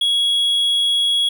triangle tone, 3332 Hz, G#7, 5 cents sharp, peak -13 dBFS, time 0.01-1.29 s, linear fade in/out 5 ms, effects none

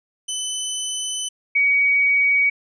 10% pulse / sine tone pair in turn, 3018 / 2257 Hz, F#7 / C#7, +34 / +31 cents, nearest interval perfect fourth, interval 503 cents, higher first, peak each -14 dBFS, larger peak neither, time 0.28-1.29 / 1.55-2.5 s, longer first, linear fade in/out 10 ms, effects resampled to 22050 Hz

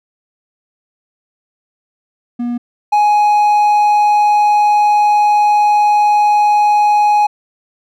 triangle tone pair in turn, 240.5 / 834.6 Hz, B3 / G#5, -46 / +8 cents, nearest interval octave + minor seventh, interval 2154 cents, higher second, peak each -14 / -6 dBFS, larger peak second, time 2.39-2.58 / 2.92-7.27 s, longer second, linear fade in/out 10 ms, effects none

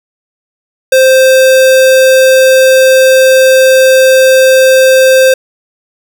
square tone, 523.3 Hz, C5, in tune, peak -3 dBFS, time 0.92-5.34 s, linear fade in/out 5 ms, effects none

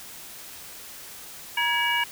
sine tone cluster, 952 / 1665 / 2283 / 2874 Hz, A#5 / G#6 / D7 / F7, +36 / +4 / -50 / +49 cents, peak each -27 dBFS, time 1.57-2.04 s, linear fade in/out 5 ms, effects white hiss -42 dBFS RMS until 2.11 s

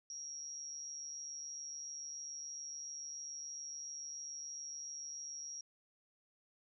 sine tone with amplitude modulation, 5650 Hz, F8, 19 cents sharp, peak -40 dBFS, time 0.1-5.61 s, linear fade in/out 2 ms, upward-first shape sine, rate 147 Hz, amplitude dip 75%, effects none

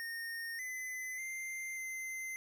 square tone with pitch steps, 1841 / 2026 / 2090 / 2071 Hz, A#6 / B6 / C7 / C7, -22 / +44 / -2 / -18 cents, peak -40 dBFS, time 0-2.36 s, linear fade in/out 0 ms, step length 590 ms, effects 12-bit

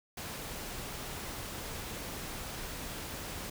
pink noise, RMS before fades -41 dBFS, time 0.17-3.5 s, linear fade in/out 5 ms, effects none

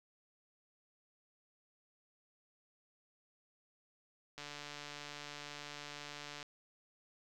click train, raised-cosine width 0.2 ms, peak -29 dBFS, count 300, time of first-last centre 4.38-6.428 s, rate 146 Hz, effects none

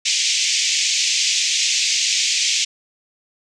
white band-pass noise, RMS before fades -19 dBFS, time 0.05-2.65 s, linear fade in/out 10 ms, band 2200 to 7100 Hz, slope 48 dB/octave, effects none

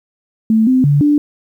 sine tone with pitch steps, 221 / 257.7 / 144 / 293.8 Hz, A3 / C4 / D3 / D4, +8 / -26 / -34 / +1 cents, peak -8 dBFS, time 0.5-1.18 s, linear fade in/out 2 ms, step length 170 ms, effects 8-bit

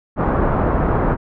pink low-pass noise, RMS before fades -17 dBFS, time 0.16-1.17 s, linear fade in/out 50 ms, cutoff 1300 Hz, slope 24 dB/octave, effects none

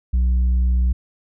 triangle tone with tanh clipping, 61.74 Hz, B1, in tune, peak -15 dBFS, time 0.13-0.93 s, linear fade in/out 10 ms, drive 8 dB, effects none

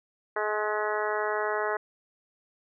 harmonic tone with a mistuned harmonic, 211.7 Hz, G#3, 33 cents sharp, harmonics 2 / 3 / 4 / 5 / 6 / 7 / 8 / 9, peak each -31 / -33 / -34 / -35 / -36 / -36 / -37 / -38 dBFS, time 0.36-1.77 s, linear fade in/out 5 ms, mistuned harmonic 9, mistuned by +22 cents, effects none

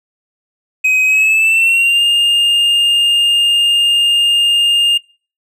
triangle tone with pitch glide, 2526 to 2819 Hz, D#7 to F7, +26 to +16 cents, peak -7 dBFS, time 0.84-4.98 s, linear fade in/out 10 ms, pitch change +190 cents, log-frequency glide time 1.05-2.03 s, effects noise-tail reverb RT60 0.4 s tail -24 dB re dry

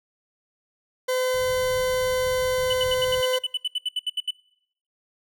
40% pulse tone, 510 Hz, C5, 44 cents flat, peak -21 dBFS, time 1.08-3.39 s, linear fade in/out 10 ms
white low-pass noise, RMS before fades -40 dBFS, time 1.34-3.21 s, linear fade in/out 0 ms, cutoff 130 Hz, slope 24 dB/octave
triangle tone bursts, 2991 Hz, F#7, 18 cents sharp, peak -21 dBFS, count 16, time 2.7-4.308 s, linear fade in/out 5 ms, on 33 ms, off 72 ms
effects noise-tail reverb RT60 0.7 s tail -23 dB re dry

